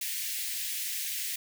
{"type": "high-pass noise", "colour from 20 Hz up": "white", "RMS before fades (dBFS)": -34, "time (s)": [0.01, 1.36], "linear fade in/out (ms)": 5, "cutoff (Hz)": 1800, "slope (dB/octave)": 48, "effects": []}